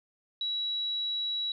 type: tone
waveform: sine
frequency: 3900 Hz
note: B7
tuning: 23 cents flat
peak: -29 dBFS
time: 0.41-1.52 s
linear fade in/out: 2 ms
effects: none